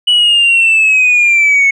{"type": "linear sweep", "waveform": "sine", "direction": "down", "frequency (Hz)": [2960, 2191], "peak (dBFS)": -4, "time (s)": [0.07, 1.71], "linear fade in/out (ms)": 10, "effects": ["tanh soft clip ceiling -4 dBFS"]}